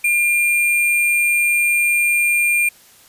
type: tone with sample-and-hold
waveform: sine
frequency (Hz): 2400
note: D7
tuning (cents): +37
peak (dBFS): -13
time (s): 0.04-2.69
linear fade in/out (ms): 5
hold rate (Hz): 11025
effects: white hiss -48 dBFS RMS until 3.08 s + resampled to 32000 Hz